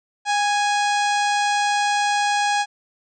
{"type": "harmonic tone with a mistuned harmonic", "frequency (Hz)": 830.6, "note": "G#5", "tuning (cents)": 0, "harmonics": [1, 2, 3, 4, 5, 6, 7, 8, 9, 10], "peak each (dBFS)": [-19, -25, -29, -31, -33, -35, -36, -37, -38, -39], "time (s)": [0.25, 2.66], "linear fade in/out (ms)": 50, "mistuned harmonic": 1, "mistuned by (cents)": -26, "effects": []}